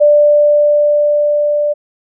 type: tone with level ramp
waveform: sine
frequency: 590 Hz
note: D5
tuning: 8 cents sharp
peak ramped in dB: -4 to -11 dBFS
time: 0-1.74 s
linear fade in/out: 20 ms
effects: none